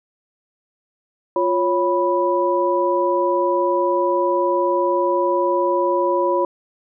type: tone cluster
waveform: sine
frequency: 352.2 / 553 / 984 Hz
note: F4 / C#5 / B5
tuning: +15 / -4 / -7 cents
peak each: -20 dBFS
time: 1.36-6.45 s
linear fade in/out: 2 ms
effects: none